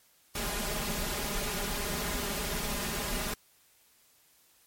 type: noise with comb filter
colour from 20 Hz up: pink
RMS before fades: -33 dBFS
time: 0.35-3.34 s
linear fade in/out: 5 ms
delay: 4.9 ms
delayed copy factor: +0.75
effects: white hiss -64 dBFS RMS until 4.66 s + MP3 64 kbps